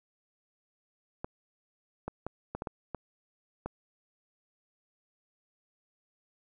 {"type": "clicks", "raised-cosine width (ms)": 1, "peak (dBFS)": -21, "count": 8, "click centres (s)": [1.245, 2.08, 2.266, 2.55, 2.621, 2.672, 2.947, 3.66], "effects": []}